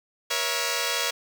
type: chord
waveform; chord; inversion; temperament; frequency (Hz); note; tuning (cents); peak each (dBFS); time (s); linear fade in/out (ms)
5% pulse; A# diminished; none; equal with one note detuned; 475.4 / 554.4 / 659.3; A#4 / C#5 / E5; +34 / 0 / 0; -17 / -17 / -19; 0.3-1.11; 10
effects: none